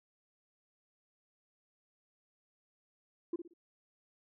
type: tone with echo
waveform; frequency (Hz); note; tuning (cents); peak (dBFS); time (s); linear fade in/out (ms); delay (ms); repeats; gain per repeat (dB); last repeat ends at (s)
sine; 341.7; F4; -38; -30; 3.33-3.36; 5; 59; 3; -10; 3.537
effects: tanh soft clip ceiling -30 dBFS